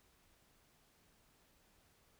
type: silence
effects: pink hiss -71 dBFS RMS until 2.19 s